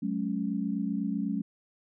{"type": "chord", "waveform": "sine", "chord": "F# suspended second", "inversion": "none", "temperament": "equal with one note detuned", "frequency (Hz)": [185, 213, 277.2], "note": ["F#3", "G#3", "C#4"], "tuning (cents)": [0, 44, 0], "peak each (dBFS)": [-33, -31, -33], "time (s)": [0.02, 1.42], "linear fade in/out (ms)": 10, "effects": []}